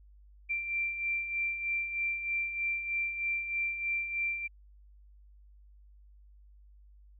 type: beating tone pair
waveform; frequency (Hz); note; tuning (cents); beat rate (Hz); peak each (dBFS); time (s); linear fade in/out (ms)
sine; 2355 / 2358.2; D7 / D7; +4 / +7; 3.2; -39 / -31; 0.49-4.48; 20
effects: added 50 Hz sine -54 dBFS peak until 7.19 s